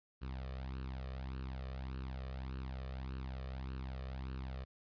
sawtooth tone with flanger, 65.41 Hz, C2, in tune, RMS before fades -43 dBFS, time 0.21-4.65 s, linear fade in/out 20 ms, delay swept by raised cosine 0.7 to 1.69 ms, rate 1.7 Hz, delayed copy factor +0.7, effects resampled to 11025 Hz + 13-bit

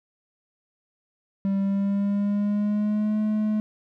triangle tone with pitch glide, 196 to 213.7 Hz, G3 to G#3, 0 to +50 cents, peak -19 dBFS, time 1.45-3.6 s, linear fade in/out 0 ms, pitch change +150 cents, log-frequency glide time 1.6-3.19 s, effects none

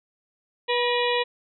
harmonic tone with a mistuned harmonic, 486.6 Hz, B4, 26 cents flat, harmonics 1 / 2 / 4 / 5 / 6 / 7 / 8, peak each -24 / -27 / -30 / -31 / -32 / -32 / -33 dBFS, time 0.68-1.24 s, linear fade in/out 20 ms, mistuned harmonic 4, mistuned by -44 cents, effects none

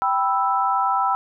sine chord, E minor, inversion first, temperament equal, 784 / 987.8 / 1318.5 Hz, G5 / B5 / E6, 0 / 0 / 0 cents, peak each -22 dBFS, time 0.02-1.15 s, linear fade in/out 0 ms, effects none

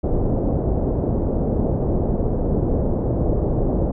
pink low-pass noise, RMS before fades -20 dBFS, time 0.03-3.92 s, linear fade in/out 10 ms, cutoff 610 Hz, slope 24 dB/octave, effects none

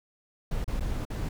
brown noise with dropouts, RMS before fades -30 dBFS, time 0.51-1.29 s, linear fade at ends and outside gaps 5 ms, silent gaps 0.644-0.678 / 0.797-0.806 / 1.052-1.101 s, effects none

